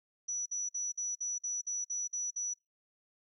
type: tone bursts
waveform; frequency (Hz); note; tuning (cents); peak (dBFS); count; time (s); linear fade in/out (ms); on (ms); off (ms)
sine; 5900; F#8; -6; -33; 10; 0.28-2.539; 10; 180; 51
effects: noise-tail reverb RT60 0.2 s tail -22 dB re dry